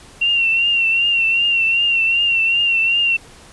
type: tone with vibrato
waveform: sine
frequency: 2743 Hz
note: F7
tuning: 32 cents flat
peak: -13 dBFS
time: 0.21-3.17 s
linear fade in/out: 10 ms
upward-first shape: triangle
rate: 2.6 Hz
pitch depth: 57 cents each way
effects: pink hiss -43 dBFS RMS until 3.52 s + resampled to 24000 Hz